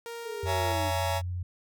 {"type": "tone", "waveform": "sawtooth", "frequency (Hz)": 466.2, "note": "A#4", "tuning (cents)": 0, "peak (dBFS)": -33, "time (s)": [0.06, 0.72], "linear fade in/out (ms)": 0}
{"type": "linear sweep", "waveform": "sine", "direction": "down", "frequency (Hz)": [450.3, 292.5], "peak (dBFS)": -36, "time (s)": [0.23, 0.92], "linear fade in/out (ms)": 50}
{"type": "tone with vibrato", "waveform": "sine", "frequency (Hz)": 89.4, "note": "F2", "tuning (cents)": 41, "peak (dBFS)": -30, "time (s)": [0.43, 1.43], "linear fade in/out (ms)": 5, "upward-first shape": "sine", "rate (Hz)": 14, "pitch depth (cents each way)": 10}
{"type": "chord", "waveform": "40% pulse", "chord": "A# half-diminished seventh", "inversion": "first", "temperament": "just", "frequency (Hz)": [559.4, 671.3, 839.1, 932.3], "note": ["C#5", "E5", "G#5", "A#5"], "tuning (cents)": [16, 31, 18, 0], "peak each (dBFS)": -33, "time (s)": [0.45, 1.22], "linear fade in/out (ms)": 50}
{"effects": []}